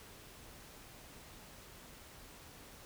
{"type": "silence", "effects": ["pink hiss -55 dBFS RMS until 2.85 s"]}